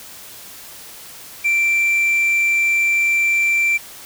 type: tone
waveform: sine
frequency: 2349 Hz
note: D7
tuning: in tune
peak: -11 dBFS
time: 1.44-3.78 s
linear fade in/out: 20 ms
effects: tanh soft clip ceiling -13 dBFS + white hiss -38 dBFS RMS until 4.05 s